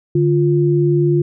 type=tone pair together; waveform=sine; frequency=146.82 / 349.2 Hz; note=D3 / F4; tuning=0 / 0 cents; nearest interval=octave + minor third; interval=1500 cents; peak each=-14 dBFS; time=0.15-1.22 s; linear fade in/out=5 ms; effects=none